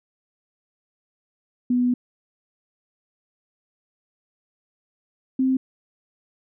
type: tone pair in turn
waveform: sine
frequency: 246.9 / 261.6 Hz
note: B3 / C4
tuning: 0 / 0 cents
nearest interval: minor second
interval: 100 cents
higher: second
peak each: -17 dBFS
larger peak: neither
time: 1.7-1.94 / 5.39-5.57 s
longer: first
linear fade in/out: 5 ms
effects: none